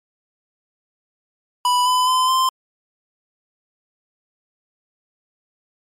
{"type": "tone with pitch steps", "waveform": "square", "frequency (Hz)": [987.8, 1005.1, 1022.6, 1040.5], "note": ["B5", "B5", "C6", "C6"], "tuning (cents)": [0, 30, -40, -10], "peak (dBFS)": -15, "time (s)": [1.65, 2.49], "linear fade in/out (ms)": 2, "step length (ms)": 210, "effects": ["low-pass 12000 Hz 12 dB/octave", "MP3 64 kbps"]}